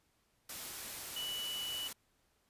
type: tone in noise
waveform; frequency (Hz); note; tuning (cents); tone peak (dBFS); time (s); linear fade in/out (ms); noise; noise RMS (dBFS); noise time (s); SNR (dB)
sine; 2957; F#7; -2; -38; 1.16-1.88; 5; white; -44; 0.49-1.93; +3
effects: pink hiss -75 dBFS RMS until 2.49 s + resampled to 32000 Hz